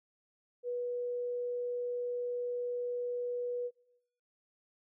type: tone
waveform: sine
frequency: 487.9 Hz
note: B4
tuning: 21 cents flat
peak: -33 dBFS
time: 0.63-3.71 s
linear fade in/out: 50 ms
effects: noise-tail reverb RT60 0.9 s tail -23 dB re dry